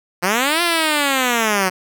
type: linear two-way sweep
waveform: 5% pulse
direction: up then down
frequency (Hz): 168.8 to 350 to 181.5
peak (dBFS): -4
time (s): 0.22-1.7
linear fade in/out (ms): 20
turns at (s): 0.62
effects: none